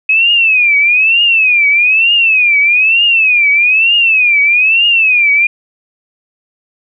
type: tone with vibrato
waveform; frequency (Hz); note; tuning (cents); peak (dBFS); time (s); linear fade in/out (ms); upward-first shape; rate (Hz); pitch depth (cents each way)
sine; 2538; D#7; +34; -6; 0.09-5.47; 5; triangle; 1.1; 210
effects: none